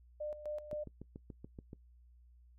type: tone with tremolo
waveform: sine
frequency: 600 Hz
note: D5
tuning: 37 cents sharp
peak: -37 dBFS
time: 0.2-0.84 s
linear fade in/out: 10 ms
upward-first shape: square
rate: 3.9 Hz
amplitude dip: 70%
type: click train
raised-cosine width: 3 ms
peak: -34 dBFS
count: 8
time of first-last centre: 0.73-1.731 s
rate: 6.99 Hz
effects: noise-tail reverb RT60 0.1 s tail -21 dB re dry + added 60 Hz sine -59 dBFS peak until 2.58 s